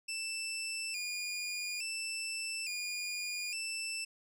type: tone with vibrato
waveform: 20% pulse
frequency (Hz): 2542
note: D#7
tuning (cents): +36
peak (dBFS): -31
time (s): 0.08-4.05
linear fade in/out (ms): 10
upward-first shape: square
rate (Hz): 0.58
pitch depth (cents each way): 77
effects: none